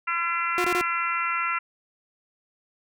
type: harmonic tone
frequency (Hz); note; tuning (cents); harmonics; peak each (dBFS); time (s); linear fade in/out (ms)
339.7; F4; -48; 3 / 4 / 5 / 6 / 7 / 8; -34 / -26 / -38 / -31 / -33 / -33; 0.07-1.59; 10
type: tone bursts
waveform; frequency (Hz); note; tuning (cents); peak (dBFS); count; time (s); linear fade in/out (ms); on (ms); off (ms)
sawtooth; 357.4; F4; +40; -20; 3; 0.58-0.811; 0; 63; 21
effects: none